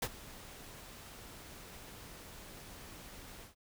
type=noise with ADSR envelope; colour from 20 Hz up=pink; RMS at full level=-32 dBFS; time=0.02-3.55 s; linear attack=7 ms; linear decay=51 ms; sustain=-19 dB; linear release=130 ms; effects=none